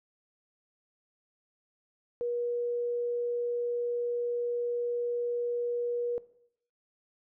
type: tone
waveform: sine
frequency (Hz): 480.1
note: B4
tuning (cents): -49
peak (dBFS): -29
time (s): 2.21-6.18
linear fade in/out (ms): 0
effects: noise-tail reverb RT60 0.7 s tail -18 dB re dry